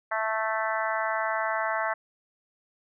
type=harmonic tone; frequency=220 Hz; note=A3; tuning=in tune; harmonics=3 / 4 / 5 / 6 / 7 / 8 / 9; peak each=-31 / -32 / -33 / -34 / -34 / -35 / -36 dBFS; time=0.11-1.94 s; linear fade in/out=10 ms; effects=none